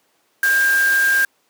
sine tone in noise, 1600 Hz, G6, 35 cents sharp, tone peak -13 dBFS, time 0.43-1.25 s, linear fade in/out 2 ms, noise white, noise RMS -27 dBFS, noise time 0.43-1.25 s, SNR +11 dB, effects pink hiss -62 dBFS RMS until 1.49 s + high-pass 300 Hz 12 dB/octave

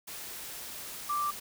sine tone in noise, 1176 Hz, D6, 2 cents sharp, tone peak -28 dBFS, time 1.09-1.31 s, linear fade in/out 10 ms, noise white, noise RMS -42 dBFS, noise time 0.07-1.4 s, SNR +11 dB, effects none

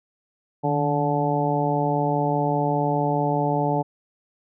harmonic tone with a mistuned harmonic, 144.9 Hz, D3, 23 cents flat, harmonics 1 / 2 / 3 / 4 / 5 / 6, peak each -25 / -27 / -28 / -28 / -27 / -26 dBFS, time 0.63-3.83 s, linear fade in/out 20 ms, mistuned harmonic 1, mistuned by +69 cents, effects none

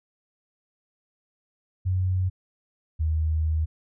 sine tone pair in turn, 92.5 / 78.77 Hz, F#2 / D#2, 0 / +22 cents, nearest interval minor third, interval 278 cents, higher first, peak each -21 dBFS, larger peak neither, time 1.85-2.3 / 2.99-3.66 s, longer second, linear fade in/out 20 ms, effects none

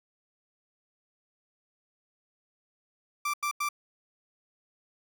30% pulse tone bursts, 1174.7 Hz, D6, in tune, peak -25 dBFS, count 3, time 3.25-3.689 s, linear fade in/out 5 ms, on 87 ms, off 89 ms, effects none

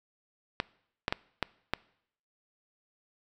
clicks, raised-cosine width 0.3 ms, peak -11 dBFS, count 5, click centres 0.601 / 1.081 / 1.125 / 1.427 / 1.736 s, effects noise-tail reverb RT60 0.7 s tail -23 dB re dry

